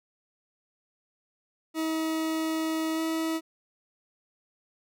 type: tone with pitch glide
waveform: 40% pulse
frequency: 319.4 to 322.7 Hz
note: D#4 to E4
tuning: +45 to -37 cents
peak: -26 dBFS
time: 1.74-3.41 s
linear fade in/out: 50 ms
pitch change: +18 cents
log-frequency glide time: 2.95-3 s
effects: none